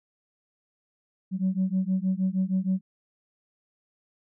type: beating tone pair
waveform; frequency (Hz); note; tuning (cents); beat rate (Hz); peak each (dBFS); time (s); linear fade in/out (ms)
sine; 185 / 191.4; F#3 / G3; 0 / -41; 6.4; -25; 1.31-2.81; 50
effects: tanh soft clip ceiling -18 dBFS